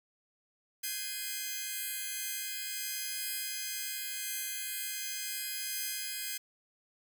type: chord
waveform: 5% pulse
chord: Ab major seventh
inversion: third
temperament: just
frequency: 1557.4 / 1661.2 / 2077 / 2492 Hz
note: G6 / Ab6 / C7 / Eb7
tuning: -12 / 0 / -13 / +2 cents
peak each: -31 dBFS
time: 0.83-6.38 s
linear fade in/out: 10 ms
effects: none